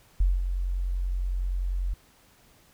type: tone with ADSR envelope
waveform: sine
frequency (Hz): 45.21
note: F#1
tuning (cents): -39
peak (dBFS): -17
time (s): 0.2-1.94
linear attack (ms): 6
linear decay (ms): 200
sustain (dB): -8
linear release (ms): 6
effects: pink hiss -59 dBFS RMS until 2.73 s